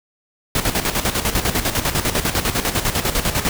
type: noise with tremolo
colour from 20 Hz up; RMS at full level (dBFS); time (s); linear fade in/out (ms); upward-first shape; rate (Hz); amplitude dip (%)
pink; -18; 0.55-3.49; 2; square; 10; 65
effects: none